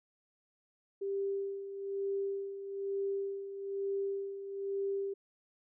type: tone with tremolo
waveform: sine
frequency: 394.7 Hz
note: G4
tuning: 12 cents sharp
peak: -31 dBFS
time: 1.01-5.14 s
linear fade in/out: 10 ms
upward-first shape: sine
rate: 1.1 Hz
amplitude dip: 65%
effects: none